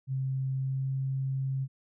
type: tone with pitch glide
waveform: sine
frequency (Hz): 132.9 to 133.98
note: C3 to C3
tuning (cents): +27 to +41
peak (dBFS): -28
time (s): 0.07-1.68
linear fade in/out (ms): 50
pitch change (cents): +14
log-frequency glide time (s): 0.54-0.9
effects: none